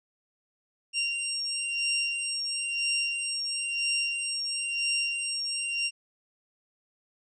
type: beating tone pair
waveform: 20% pulse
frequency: 2772 / 2773 Hz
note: F7 / F7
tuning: -14 / -13 cents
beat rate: 1 Hz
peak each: -26 dBFS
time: 0.93-5.91 s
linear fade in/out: 50 ms
effects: resampled to 22050 Hz